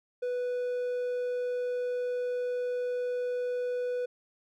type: tone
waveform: triangle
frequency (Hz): 493.9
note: B4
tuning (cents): 0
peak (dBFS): -27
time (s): 0.22-4.06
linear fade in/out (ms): 10
effects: none